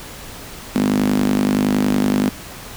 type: tone with high-pass filter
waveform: sawtooth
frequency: 50.7 Hz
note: G#1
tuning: 41 cents flat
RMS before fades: -17 dBFS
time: 0.75-2.29 s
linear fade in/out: 0 ms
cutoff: 230 Hz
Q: 6.8
effects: pink hiss -35 dBFS RMS until 2.76 s